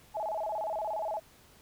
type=tone with vibrato; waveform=sine; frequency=740 Hz; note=F#5; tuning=in tune; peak=-31 dBFS; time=0.14-1.2 s; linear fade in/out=20 ms; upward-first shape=square; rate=17 Hz; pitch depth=240 cents each way; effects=pink hiss -59 dBFS RMS until 1.61 s